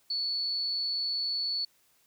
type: tone with amplitude modulation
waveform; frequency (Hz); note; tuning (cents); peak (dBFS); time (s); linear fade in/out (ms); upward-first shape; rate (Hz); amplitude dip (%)
sine; 4435; C#8; 0; -27; 0.1-1.65; 5; sine; 176; 30
effects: white hiss -67 dBFS RMS until 2.06 s